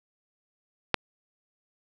click, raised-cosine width 0.3 ms, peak -4 dBFS, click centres 0.943 s, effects none

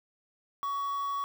triangle tone with quantisation, 1122 Hz, C#6, 21 cents sharp, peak -28 dBFS, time 0.63-1.24 s, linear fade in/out 0 ms, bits 8, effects none

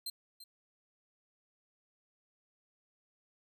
sawtooth tone with echo, 4149 Hz, C8, 15 cents flat, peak -34 dBFS, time 0.06-0.1 s, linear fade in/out 5 ms, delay 340 ms, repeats 1, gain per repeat -13 dB, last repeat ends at 0.44 s, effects none

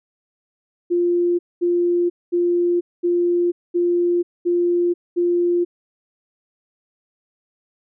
sine tone bursts, 349.2 Hz, F4, in tune, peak -15 dBFS, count 7, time 0.9-5.65 s, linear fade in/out 20 ms, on 490 ms, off 220 ms, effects none

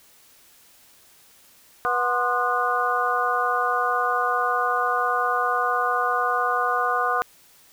harmonic tone with a mistuned harmonic, 244.5 Hz, B3, 17 cents flat, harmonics 2 / 3 / 4 / 5 / 6, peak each -29 / -26 / -27 / -24 / -27 dBFS, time 1.85-7.22 s, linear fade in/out 0 ms, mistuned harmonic 4, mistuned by +120 cents, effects white hiss -54 dBFS RMS until 7.72 s

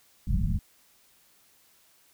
pink low-pass noise, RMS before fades -26 dBFS, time 0.27-0.59 s, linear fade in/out 5 ms, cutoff 210 Hz, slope 96 dB/octave, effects white hiss -62 dBFS RMS until 2.13 s

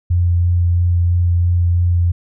sine tone with vibrato, 87.31 Hz, F2, in tune, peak -11 dBFS, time 0.1-2.12 s, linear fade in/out 10 ms, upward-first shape sine, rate 3 Hz, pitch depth 12 cents each way, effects none

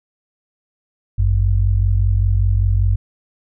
sine tone pair together, 51.19 / 96.3 Hz, G#1 / G2, -24 / -30 cents, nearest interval major seventh, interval 1094 cents, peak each -15 dBFS, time 1.18-2.96 s, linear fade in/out 10 ms, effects none

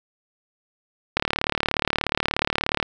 click train, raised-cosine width 0.3 ms, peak -4 dBFS, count 62, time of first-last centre 1.17-2.828 s, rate 36.8 Hz, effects none

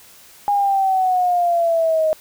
sine exponential sweep, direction down, 820 to 622.3 Hz, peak -14 dBFS, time 0.48-2.13 s, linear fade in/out 0 ms, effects white hiss -46 dBFS RMS until 2.2 s

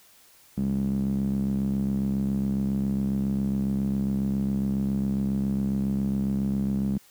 sawtooth tone with band-pass filter, 67.3 Hz, C2, 49 cents sharp, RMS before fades -26 dBFS, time 0.57-6.98 s, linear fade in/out 5 ms, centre 200 Hz, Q 4.7, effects white hiss -56 dBFS RMS until 7.1 s

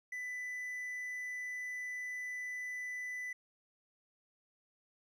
triangle tone, 1993 Hz, B6, 15 cents sharp, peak -37 dBFS, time 0.12-3.33 s, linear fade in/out 5 ms, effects none

